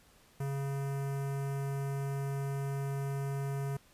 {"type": "tone with notch filter", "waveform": "square", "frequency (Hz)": 138.4, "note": "C#3", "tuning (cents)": -2, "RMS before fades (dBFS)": -35, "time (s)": [0.4, 3.77], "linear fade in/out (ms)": 5, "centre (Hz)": 3800, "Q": 0.55, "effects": ["pink hiss -63 dBFS RMS until 3.93 s", "resampled to 32000 Hz"]}